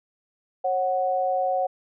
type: tone pair together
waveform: sine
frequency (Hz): 544 / 740.6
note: C#5 / F#5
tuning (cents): -33 / +1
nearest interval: perfect fourth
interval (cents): 534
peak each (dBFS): -25 / -23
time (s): 0.64-1.67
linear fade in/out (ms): 10
effects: none